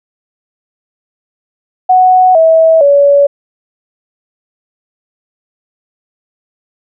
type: tone with pitch steps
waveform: sine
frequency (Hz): 740 / 647.9 / 567.3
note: F#5 / E5 / C#5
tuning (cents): 0 / -30 / +40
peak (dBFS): -3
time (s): 1.89-3.27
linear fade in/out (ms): 10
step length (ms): 460
effects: none